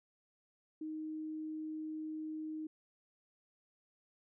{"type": "tone", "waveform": "sine", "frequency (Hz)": 311.8, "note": "D#4", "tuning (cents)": 4, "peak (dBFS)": -39, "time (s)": [0.81, 2.67], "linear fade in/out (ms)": 5, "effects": []}